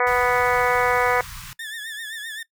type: harmonic tone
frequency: 246.9 Hz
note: B3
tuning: in tune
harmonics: 2 / 3 / 4 / 5 / 6 / 7 / 8 / 9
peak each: -22 / -24 / -25 / -26 / -27 / -27 / -28 / -29 dBFS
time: 0-1.21 s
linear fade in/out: 2 ms
type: band-stop noise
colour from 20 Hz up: pink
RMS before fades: -37 dBFS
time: 0.07-1.53 s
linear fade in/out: 0 ms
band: 170 to 1000 Hz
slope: 48 dB/octave
type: tone with vibrato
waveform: 30% pulse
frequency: 1760 Hz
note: A6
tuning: in tune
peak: -28 dBFS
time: 1.59-2.43 s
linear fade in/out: 5 ms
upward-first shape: triangle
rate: 7.7 Hz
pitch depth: 98 cents each way
effects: noise-tail reverb RT60 0.1 s tail -19 dB re dry